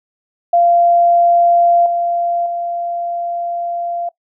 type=tone with level steps; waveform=sine; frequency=691 Hz; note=F5; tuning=19 cents flat; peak=-8 / -14 / -18 dBFS; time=0.53-4.09 s; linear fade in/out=5 ms; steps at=1.86 / 2.46 s; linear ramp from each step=2 ms; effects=noise-tail reverb RT60 0.1 s tail -20 dB re dry